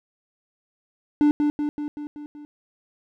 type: tone with echo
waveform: triangle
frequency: 295.4 Hz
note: D4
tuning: 10 cents sharp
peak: -12 dBFS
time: 1.21-1.31 s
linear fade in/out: 0 ms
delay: 190 ms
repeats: 6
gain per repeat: -4 dB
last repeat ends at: 2.45 s
effects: none